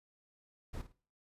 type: noise with echo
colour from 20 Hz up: brown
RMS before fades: -41 dBFS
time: 0.73-0.82 s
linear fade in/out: 10 ms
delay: 53 ms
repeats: 2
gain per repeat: -12 dB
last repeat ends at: 0.926 s
effects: noise-tail reverb RT60 0.4 s tail -20 dB re dry + resampled to 32000 Hz